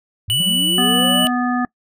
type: linear sweep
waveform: sine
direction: up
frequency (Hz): 91.4 to 650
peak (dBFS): -24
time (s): 0.28-1.28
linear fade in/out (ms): 5
type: tone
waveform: square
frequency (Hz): 2960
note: F#7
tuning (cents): 0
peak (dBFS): -16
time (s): 0.3-1.27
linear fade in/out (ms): 0
type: tone with pitch glide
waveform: triangle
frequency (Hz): 181.6 to 184.03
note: F#3 to F#3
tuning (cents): -32 to -9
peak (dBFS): -20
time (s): 0.4-1.25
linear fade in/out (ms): 2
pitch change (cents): +23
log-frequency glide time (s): 0.56-0.9
type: harmonic tone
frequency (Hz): 246.9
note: B3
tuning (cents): 0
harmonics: 1 / 3 / 5 / 7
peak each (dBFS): -18 / -23 / -25 / -26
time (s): 0.78-1.65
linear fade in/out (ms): 2
effects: noise-tail reverb RT60 0.1 s tail -24 dB re dry